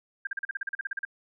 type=tone bursts; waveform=sine; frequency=1600 Hz; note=G6; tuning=35 cents sharp; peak=-28 dBFS; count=14; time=0.25-1.051 s; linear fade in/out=5 ms; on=21 ms; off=39 ms; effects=none